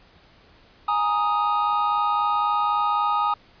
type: chord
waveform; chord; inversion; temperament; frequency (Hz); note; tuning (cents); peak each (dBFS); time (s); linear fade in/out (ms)
triangle; Ab suspended second; none; just; 830.6 / 934.4 / 1245.9; Ab5 / Bb5 / Eb6; 0 / +4 / +2; -23 / -25 / -20; 0.88-3.34; 5
effects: pink hiss -54 dBFS RMS until 3.6 s + resampled to 11025 Hz